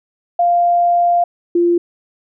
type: tone pair in turn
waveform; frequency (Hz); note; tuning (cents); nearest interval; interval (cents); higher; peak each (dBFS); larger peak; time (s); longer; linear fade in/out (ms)
sine; 697 / 345.9; F5 / F4; -4 / -17; octave; 1213; first; -10; neither; 0.39-1.24 / 1.55-1.78; first; 5
effects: none